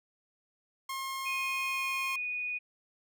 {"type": "tone", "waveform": "sawtooth", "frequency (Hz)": 1071, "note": "C6", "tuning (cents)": 40, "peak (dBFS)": -31, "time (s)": [0.89, 2.16], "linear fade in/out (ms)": 5}
{"type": "tone with pitch glide", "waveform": "sine", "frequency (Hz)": [2489, 2472], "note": ["D#7", "D#7"], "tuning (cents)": [0, -12], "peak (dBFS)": -32, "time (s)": [1.25, 2.59], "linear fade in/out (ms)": 20, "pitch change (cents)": -12, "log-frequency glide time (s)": [1.68, 1.86]}
{"effects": []}